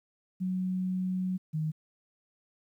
sine tone pair in turn, 185 / 156.06 Hz, F#3 / D#3, 0 / +6 cents, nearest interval minor third, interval 294 cents, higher first, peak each -28 dBFS, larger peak neither, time 0.4-1.38 / 1.53-1.72 s, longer first, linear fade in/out 20 ms, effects 11-bit

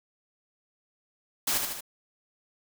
white noise with echo, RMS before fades -27 dBFS, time 1.47-1.58 s, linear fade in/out 5 ms, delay 76 ms, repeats 3, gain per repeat -4 dB, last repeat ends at 1.808 s, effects none

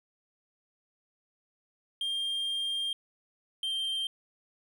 triangle tone pair in turn, 3200 / 3156 Hz, G7 / G7, +35 / +11 cents, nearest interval unison, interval 24 cents, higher first, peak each -28 dBFS, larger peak neither, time 2.01-2.93 / 3.63-4.07 s, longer first, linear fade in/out 2 ms, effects none

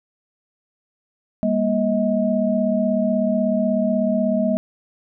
sine tone cluster, 200.9 / 237.2 / 634 Hz, G3 / A#3 / D#5, +43 / +30 / +32 cents, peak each -21 dBFS, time 1.43-4.57 s, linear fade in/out 0 ms, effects none

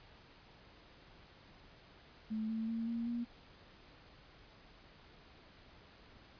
sine tone with pitch steps, 218.3 / 222.9 / 227.6 / 232.4 / 237.2 Hz, A3 / A3 / A#3 / A#3 / A#3, -13 / +23 / -41 / -5 / +30 cents, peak -35 dBFS, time 2.3-3.25 s, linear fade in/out 20 ms, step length 190 ms, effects pink hiss -60 dBFS RMS until 6.39 s + resampled to 11025 Hz

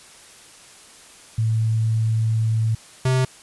sine / square tone pair in turn, 111.4 / 129.5 Hz, A2 / C3, +22 / -17 cents, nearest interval minor third, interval 261 cents, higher second, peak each -17 dBFS, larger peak neither, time 1.38-2.75 / 3.05-3.25 s, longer first, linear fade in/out 5 ms, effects white hiss -46 dBFS RMS until 3.42 s + resampled to 24000 Hz

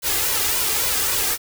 white noise with flanger, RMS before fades -21 dBFS, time 0.02-1.38 s, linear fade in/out 50 ms, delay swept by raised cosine 2 to 2.51 ms, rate 3.6 Hz, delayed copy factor +0.65, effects none

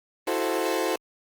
30% pulse chord, F# half-diminished seventh, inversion third, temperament equal, 329.6 / 370 / 440 / 523.3 Hz, E4 / F#4 / A4 / C5, 0 / 0 / 0 / 0 cents, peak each -27 dBFS, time 0.27-0.96 s, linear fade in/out 5 ms, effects Opus 24 kbps

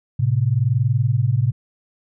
sine tone pair together, 110.5 / 131.31 Hz, A2 / C3, +8 / +7 cents, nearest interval minor third, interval 299 cents, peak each -18 dBFS, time 0.19-1.52 s, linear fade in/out 10 ms, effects none

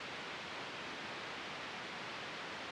white band-pass noise, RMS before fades -45 dBFS, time 0-2.71 s, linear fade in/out 5 ms, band 130 to 2900 Hz, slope 12 dB/octave, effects low-pass 5000 Hz 12 dB/octave

